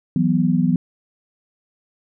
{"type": "chord", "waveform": "sine", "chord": "E suspended second", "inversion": "none", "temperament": "just", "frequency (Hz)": [164.81, 185.42, 247.2], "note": ["E3", "F#3", "B3"], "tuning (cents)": [0, 4, 2], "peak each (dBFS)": -19, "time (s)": [0.16, 0.76], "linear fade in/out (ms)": 2, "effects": []}